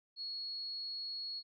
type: tone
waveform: sine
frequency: 4336 Hz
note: C#8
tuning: 39 cents flat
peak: -39 dBFS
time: 0.16-1.43 s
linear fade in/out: 50 ms
effects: none